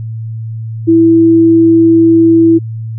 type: tone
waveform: sine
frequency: 329.6 Hz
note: E4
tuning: in tune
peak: -3 dBFS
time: 0.87-2.59 s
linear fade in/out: 20 ms
effects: added 112 Hz sine -18 dBFS peak until 2.98 s